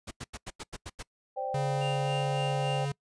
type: noise bursts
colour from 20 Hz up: pink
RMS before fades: -39 dBFS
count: 8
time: 0.07-1.029 s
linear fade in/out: 10 ms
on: 42 ms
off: 89 ms
type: chord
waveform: sine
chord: C suspended second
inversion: none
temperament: equal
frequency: 523.3 / 587.3 / 784 Hz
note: C5 / D5 / G5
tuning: 0 / 0 / 0 cents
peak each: -35 / -38 / -33 dBFS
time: 1.36-2.86 s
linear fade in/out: 20 ms
type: tone with pitch glide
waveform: square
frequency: 140 to 141.22 Hz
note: C#3 to C#3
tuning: +18 to +33 cents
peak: -30 dBFS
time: 1.54-2.92 s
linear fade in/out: 5 ms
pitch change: +15 cents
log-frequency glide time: 1.92-2.17 s
type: tone with tremolo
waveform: triangle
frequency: 2794 Hz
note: F7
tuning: in tune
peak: -34 dBFS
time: 1.81-2.89 s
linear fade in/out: 5 ms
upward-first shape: sine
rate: 3.6 Hz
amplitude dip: 75%
effects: noise-tail reverb RT60 0.1 s tail -24 dB re dry + resampled to 22050 Hz